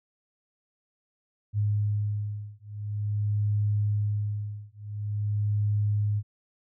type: beating tone pair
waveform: sine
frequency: 103.83 / 104.3 Hz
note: G#2 / G#2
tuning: 0 / +8 cents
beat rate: 0.47 Hz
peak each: -28 dBFS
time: 1.53-6.23 s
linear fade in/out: 50 ms
effects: none